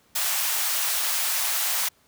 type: high-pass noise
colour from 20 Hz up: white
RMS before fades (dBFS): -25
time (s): 0.15-1.89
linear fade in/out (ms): 10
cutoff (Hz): 680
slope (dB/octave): 24
effects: pink hiss -61 dBFS RMS until 2.07 s + high-pass 80 Hz 12 dB/octave